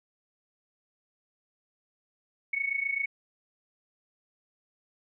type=tone with amplitude modulation; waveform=sine; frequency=2217 Hz; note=C#7; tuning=in tune; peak=-24 dBFS; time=2.53-3.06 s; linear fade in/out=5 ms; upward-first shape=sine; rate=27.7 Hz; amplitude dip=80%; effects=none